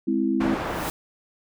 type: chord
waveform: sine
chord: Ab augmented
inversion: none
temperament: equal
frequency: 207.7 / 261.6 / 329.6 Hz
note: Ab3 / C4 / E4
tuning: 0 / 0 / 0 cents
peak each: -26 / -24 / -24 dBFS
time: 0.07-0.55 s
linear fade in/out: 10 ms
type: low-pass noise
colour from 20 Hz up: white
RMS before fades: -29 dBFS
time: 0.4-0.9 s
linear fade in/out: 10 ms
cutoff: 1100 Hz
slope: 12 dB/octave
type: noise with exponential growth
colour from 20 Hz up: white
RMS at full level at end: -33 dBFS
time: 0.44-0.9 s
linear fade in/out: 0 ms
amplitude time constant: 100 ms
effects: none